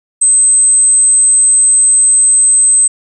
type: tone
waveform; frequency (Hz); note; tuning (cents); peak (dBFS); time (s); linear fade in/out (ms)
sine; 8210; C9; -34; -5; 0.21-2.88; 10
effects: none